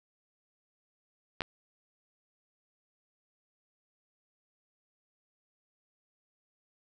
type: clicks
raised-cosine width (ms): 0.3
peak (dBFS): -14 / -22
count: 2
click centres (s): 1.407 / 1.419
effects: none